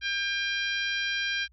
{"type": "harmonic tone", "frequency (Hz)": 799, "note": "G5", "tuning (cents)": 33, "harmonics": [2, 3, 4, 5, 6, 7], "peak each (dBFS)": [-30, -33, -34, -37, -41, -42], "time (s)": [0.01, 1.48], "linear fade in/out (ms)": 50, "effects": ["added 60 Hz sine -57 dBFS peak until 1.52 s"]}